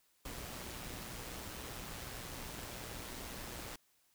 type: noise with amplitude modulation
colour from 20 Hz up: pink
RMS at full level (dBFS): -44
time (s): 0.25-3.76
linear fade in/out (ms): 5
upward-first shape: sine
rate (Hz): 121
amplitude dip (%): 40
effects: white hiss -73 dBFS RMS until 4.14 s